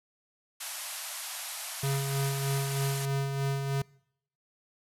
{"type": "band-pass noise", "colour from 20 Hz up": "white", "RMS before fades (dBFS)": -39, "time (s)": [0.6, 3.06], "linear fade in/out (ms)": 10, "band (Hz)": [590, 13000], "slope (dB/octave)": 96}
{"type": "tone with tremolo", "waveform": "square", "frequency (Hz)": 137.8, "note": "C#3", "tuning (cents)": -10, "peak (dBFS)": -27, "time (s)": [1.83, 3.82], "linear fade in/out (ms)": 5, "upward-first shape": "sine", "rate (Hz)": 3.2, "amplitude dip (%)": 40}
{"effects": ["noise-tail reverb RT60 0.7 s tail -24 dB re dry"]}